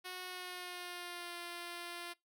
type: tone with pitch glide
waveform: 5% pulse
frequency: 365.7 to 347 Hz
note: F#4 to F4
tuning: -20 to -11 cents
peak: -32 dBFS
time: 0.04-2.14 s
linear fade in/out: 20 ms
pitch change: -91 cents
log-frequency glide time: 0.26-1.37 s
effects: noise-tail reverb RT60 0.2 s tail -24 dB re dry